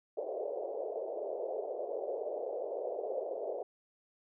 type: band-pass noise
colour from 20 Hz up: pink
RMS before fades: -38 dBFS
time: 0.17-3.63 s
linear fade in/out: 5 ms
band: 420 to 660 Hz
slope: 48 dB/octave
effects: none